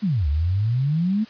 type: exponential two-way sweep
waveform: sine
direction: down then up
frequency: 226.1 to 69.3 to 226.1 Hz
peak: -18 dBFS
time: 0.02-1.25 s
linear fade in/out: 20 ms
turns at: 0.28 s
effects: white hiss -46 dBFS RMS until 1.29 s + resampled to 11025 Hz